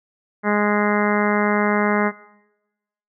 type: harmonic tone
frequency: 207.7 Hz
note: G#3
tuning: in tune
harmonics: 1 / 2 / 3 / 4 / 5 / 6 / 7 / 8 / 9 / 10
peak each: -20 / -23 / -25 / -26 / -27 / -28 / -28 / -29 / -30 / -30 dBFS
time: 0.43-2.12 s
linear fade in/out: 50 ms
effects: noise-tail reverb RT60 1.0 s tail -21 dB re dry